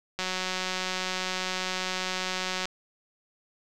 click train, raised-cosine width 0.2 ms, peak -13 dBFS, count 457, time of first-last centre 0.19-2.655 s, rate 185 Hz, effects none

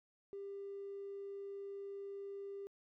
triangle tone, 397.6 Hz, G4, 25 cents sharp, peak -40 dBFS, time 0.33-2.67 s, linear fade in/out 0 ms, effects tanh soft clip ceiling -41 dBFS

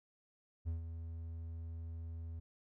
triangle tone with ADSR envelope, 82.41 Hz, E2, in tune, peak -32 dBFS, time 0.65-2.4 s, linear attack 30 ms, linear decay 130 ms, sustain -8 dB, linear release 11 ms, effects none

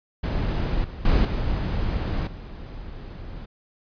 brown noise with level steps, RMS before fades -24 / -35 / -18 / -25 / -37 dBFS, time 0.23-3.46 s, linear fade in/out 10 ms, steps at 0.84 / 1.05 / 1.25 / 2.27 s, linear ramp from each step 2 ms, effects resampled to 11025 Hz

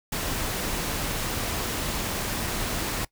pink noise, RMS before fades -29 dBFS, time 0.12-3.05 s, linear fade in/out 5 ms, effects noise-tail reverb RT60 0.1 s tail -21 dB re dry

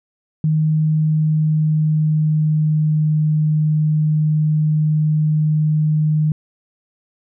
sine tone with pitch glide, 155.56 to 153.6 Hz, D#3 to D#3, 0 to -22 cents, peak -13 dBFS, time 0.44-6.32 s, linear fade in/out 2 ms, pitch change -22 cents, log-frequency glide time 0.71-3.18 s, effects none

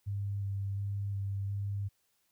sine tone with vibrato, 99.6 Hz, G2, 28 cents sharp, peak -32 dBFS, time 0.06-1.89 s, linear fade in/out 20 ms, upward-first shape square, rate 1.4 Hz, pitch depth 13 cents each way, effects white hiss -75 dBFS RMS until 2.31 s

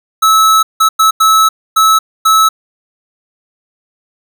square tone bursts at uneven times, 1300 Hz, E6, 24 cents flat, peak -6 dBFS, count 6, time 0.22-0.63 / 0.8-0.89 / 0.99-1.11 / 1.2-1.49 / 1.76-1.99 / 2.25-2.49 s, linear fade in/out 10 ms, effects none

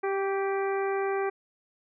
harmonic tone with a mistuned harmonic, 392 Hz, G4, in tune, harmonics 1 / 2 / 3 / 4 / 5 / 6, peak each -27 / -33 / -37 / -39 / -41 / -43 dBFS, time 0.03-1.3 s, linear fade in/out 10 ms, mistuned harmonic 3, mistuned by -21 cents, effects none

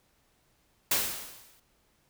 white noise with exponential decay, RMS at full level -24 dBFS, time 0.91-1.6 s, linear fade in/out 5 ms, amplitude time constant 150 ms, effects pink hiss -69 dBFS RMS until 2.09 s

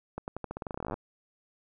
accelerating click train, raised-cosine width 1 ms, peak -21 dBFS, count 21, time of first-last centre 0.18-0.941 s, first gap 99 ms, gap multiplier 0.88, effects none

